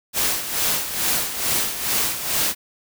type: noise with tremolo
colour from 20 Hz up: white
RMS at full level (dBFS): -20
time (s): 0.13-2.55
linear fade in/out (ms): 50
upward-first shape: sine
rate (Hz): 2.3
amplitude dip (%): 65
effects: none